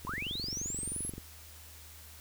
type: click train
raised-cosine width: 3 ms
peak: -29 dBFS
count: 27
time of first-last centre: 0.05-1.18 s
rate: 23 Hz
type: linear sweep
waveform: sine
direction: up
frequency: 960 to 11175 Hz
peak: -35 dBFS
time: 0.07-1.1 s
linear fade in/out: 0 ms
effects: added 78 Hz sine -53 dBFS peak until 2.2 s + white hiss -53 dBFS RMS until 2.2 s